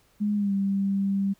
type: tone with pitch glide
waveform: sine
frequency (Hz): 207.7 to 196.72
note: G#3 to G3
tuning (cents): 0 to +6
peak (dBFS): -22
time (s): 0.2-1.34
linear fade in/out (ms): 20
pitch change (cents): -94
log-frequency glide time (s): 0.35-0.53
effects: pink hiss -63 dBFS RMS until 1.39 s